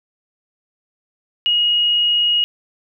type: tone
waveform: sine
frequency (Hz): 2884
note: F#7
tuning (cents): -45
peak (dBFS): -13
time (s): 1.46-2.44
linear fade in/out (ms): 0
effects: none